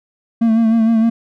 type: tone with vibrato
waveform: triangle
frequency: 225.7 Hz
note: A3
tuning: 44 cents sharp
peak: -8 dBFS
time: 0.41-1.1 s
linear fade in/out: 10 ms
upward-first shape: sine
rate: 6.5 Hz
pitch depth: 40 cents each way
effects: none